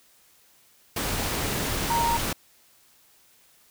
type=tone in noise; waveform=sine; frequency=931 Hz; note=A#5; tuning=2 cents flat; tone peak=-22 dBFS; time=1.9-2.17 s; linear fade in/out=5 ms; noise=pink; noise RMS=-28 dBFS; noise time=0.96-2.33 s; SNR=+3 dB; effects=white hiss -59 dBFS RMS until 3.7 s